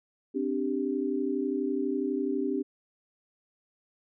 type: chord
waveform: sine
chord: C suspended second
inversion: none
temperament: equal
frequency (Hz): 261.6 / 293.7 / 392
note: C4 / D4 / G4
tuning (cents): 0 / 0 / 0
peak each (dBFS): -31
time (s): 0.34-2.63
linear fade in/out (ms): 20
effects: none